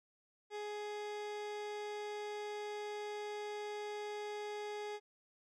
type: tone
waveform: 30% pulse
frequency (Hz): 417.4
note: G#4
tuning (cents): +9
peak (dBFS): -38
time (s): 0.5-5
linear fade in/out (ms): 50
effects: low-pass 6000 Hz 12 dB/octave